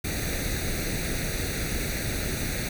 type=noise with comb filter; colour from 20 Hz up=pink; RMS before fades=-29 dBFS; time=0.04-2.69 s; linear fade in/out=5 ms; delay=0.48 ms; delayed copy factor=+0.8; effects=none